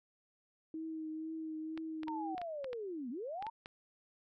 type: tone with vibrato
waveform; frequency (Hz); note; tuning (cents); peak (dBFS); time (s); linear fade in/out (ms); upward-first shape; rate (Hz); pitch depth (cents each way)
sine; 317.1; D#4; +33; -39; 0.74-2.35; 2; triangle; 2.1; 28
type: clicks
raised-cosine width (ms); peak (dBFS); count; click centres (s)
0.3; -30; 10; 1.776 / 2.033 / 2.082 / 2.38 / 2.416 / 2.644 / 2.731 / 3.425 / 3.467 / 3.659
type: linear two-way sweep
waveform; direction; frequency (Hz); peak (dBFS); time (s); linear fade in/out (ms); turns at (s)
sine; down then up; 941 to 225.5 to 941; -39; 2.07-3.5; 10; 3.1
effects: none